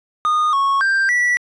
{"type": "tone with pitch steps", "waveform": "triangle", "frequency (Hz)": [1228, 1102, 1579, 1952], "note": ["D#6", "C#6", "G6", "B6"], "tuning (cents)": [-23, -11, 12, -21], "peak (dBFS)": -12, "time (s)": [0.25, 1.37], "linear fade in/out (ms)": 0, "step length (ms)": 280, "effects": ["resampled to 22050 Hz"]}